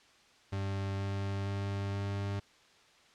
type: tone with pitch steps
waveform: 40% pulse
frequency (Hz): 98 / 98.68 / 99.37 / 100.06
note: G2 / G2 / G2 / G2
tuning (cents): 0 / +12 / +24 / +36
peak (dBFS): -32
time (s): 0.52-2.4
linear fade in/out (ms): 10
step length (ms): 470
effects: white hiss -62 dBFS RMS until 3.14 s + low-pass 5000 Hz 12 dB/octave